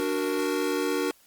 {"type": "chord", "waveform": "square", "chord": "D augmented", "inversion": "none", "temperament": "equal", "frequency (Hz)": [293.7, 370, 466.2], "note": ["D4", "F#4", "A#4"], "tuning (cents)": [0, 0, 0], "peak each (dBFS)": -30, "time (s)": [0, 1.11], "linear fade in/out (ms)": 0, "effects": ["white hiss -59 dBFS RMS until 1.26 s", "Opus 32 kbps"]}